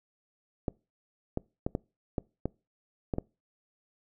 clicks, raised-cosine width 2 ms, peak -16 dBFS, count 8, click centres 0.682 / 1.374 / 1.665 / 1.751 / 2.182 / 2.456 / 3.138 / 3.184 s, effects noise-tail reverb RT60 0.3 s tail -25 dB re dry

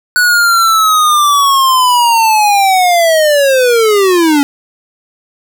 square linear sweep, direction down, 1481 to 277.2 Hz, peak -7 dBFS, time 0.16-4.43 s, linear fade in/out 0 ms, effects none

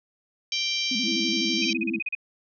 harmonic tone, 784 Hz, G5, in tune, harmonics 3 / 4 / 5 / 6 / 7 / 8, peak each -31 / -29 / -32 / -33 / -32 / -38 dBFS, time 0.52-1.73 s, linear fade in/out 2 ms
sine tone with vibrato, 233.1 Hz, A#3, in tune, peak -28 dBFS, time 0.91-1.99 s, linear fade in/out 5 ms, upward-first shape square, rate 12 Hz, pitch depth 160 cents each way
sine tone, 329.6 Hz, E4, in tune, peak -29 dBFS, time 1.03-2.01 s, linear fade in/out 50 ms
sine tone bursts, 2500 Hz, D#7, 8 cents sharp, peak -25 dBFS, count 9, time 1.62-2.151 s, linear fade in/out 5 ms, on 27 ms, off 36 ms
effects none

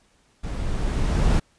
brown noise with level ramp, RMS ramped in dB -29 to -17 dBFS, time 0.43-1.4 s, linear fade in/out 10 ms, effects pink hiss -62 dBFS RMS until 1.58 s + resampled to 22050 Hz

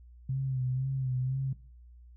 sine tone with vibrato, 130.81 Hz, C3, in tune, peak -28 dBFS, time 0.29-1.53 s, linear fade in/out 5 ms, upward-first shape sine, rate 2 Hz, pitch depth 53 cents each way, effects noise-tail reverb RT60 0.4 s tail -18 dB re dry + added 60 Hz sine -50 dBFS peak until 2.16 s

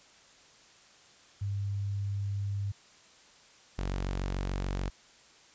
sine / sawtooth tone pair in turn, 100 / 46.87 Hz, G2 / F#1, +35 / +23 cents, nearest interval octave + minor second, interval 1312 cents, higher first, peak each -30 / -27 dBFS, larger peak second, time 1.41-2.72 / 3.78-4.9 s, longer first, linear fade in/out 10 ms, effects white hiss -58 dBFS RMS until 5.54 s + resampled to 16000 Hz

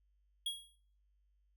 square tone with exponential decay, 3307 Hz, G#7, 8 cents flat, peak -33 dBFS, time 0.46-0.76 s, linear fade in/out 5 ms, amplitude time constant 64 ms, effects noise-tail reverb RT60 0.5 s tail -20 dB re dry + added 50 Hz sine -70 dBFS peak until 1.56 s

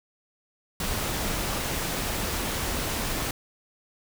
pink noise, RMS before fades -29 dBFS, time 0.8-3.31 s, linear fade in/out 2 ms, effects none

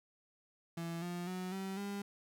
35% pulse tone with pitch steps, 167.8 / 175.53 / 183.62 / 192.08 / 200.9 Hz, E3 / F3 / F#3 / G3 / G3, +31 / +9 / -13 / -35 / +43 cents, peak -37 dBFS, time 0.77-2.02 s, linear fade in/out 5 ms, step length 250 ms, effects none

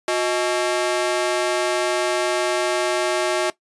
sawtooth ring-modulated tone, 493.9 Hz, B4, in tune, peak -12 dBFS, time 0.08-3.5 s, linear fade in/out 2 ms, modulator 133 Hz, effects noise-tail reverb RT60 0.1 s tail -17 dB re dry + resampled to 24000 Hz

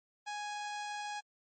sawtooth tone, 830.6 Hz, G#5, in tune, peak -34 dBFS, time 0.26-1.21 s, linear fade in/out 20 ms, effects MP3 32 kbps

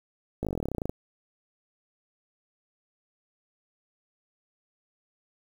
slowing click train, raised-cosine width 2 ms, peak -17 dBFS, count 18, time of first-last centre 0.43-0.895 s, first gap 18 ms, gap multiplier 1.05, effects 8-bit

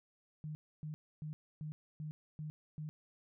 sine tone bursts, 153 Hz, D#3, 29 cents flat, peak -40 dBFS, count 7, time 0.44-2.89 s, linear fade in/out 0 ms, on 110 ms, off 280 ms, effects none

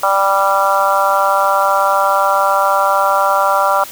harmonic tone, 196 Hz, G3, in tune, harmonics 3 / 4 / 5 / 6 / 7, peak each -17 / -17 / -17 / -17 / -17 dBFS, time 0.03-3.84 s, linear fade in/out 5 ms, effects white hiss -32 dBFS RMS until 3.91 s

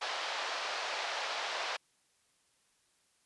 pink band-pass noise, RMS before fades -37 dBFS, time 0.01-1.77 s, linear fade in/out 10 ms, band 590 to 5100 Hz, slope 24 dB/octave, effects white hiss -72 dBFS RMS until 3.25 s + resampled to 24000 Hz

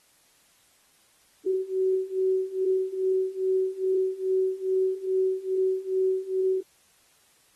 sine beating tone pair, 375.7 / 378.1 Hz, F#4 / F#4, +26 / +38 cents, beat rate 2.4 Hz, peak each -27 / -25 dBFS, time 1.46-6.61 s, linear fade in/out 10 ms, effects white hiss -62 dBFS RMS until 7.55 s + AAC 32 kbps

